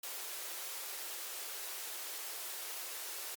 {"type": "high-pass noise", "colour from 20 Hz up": "white", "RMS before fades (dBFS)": -43, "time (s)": [0.03, 3.35], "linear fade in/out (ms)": 5, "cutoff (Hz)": 330, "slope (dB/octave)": 96, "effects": ["Opus 48 kbps"]}